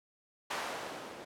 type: noise with low-pass filter sweep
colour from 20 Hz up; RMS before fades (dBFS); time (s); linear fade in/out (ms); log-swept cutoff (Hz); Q
violet; -41; 0.5-1.25; 10; 930 to 360; 0.86
effects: none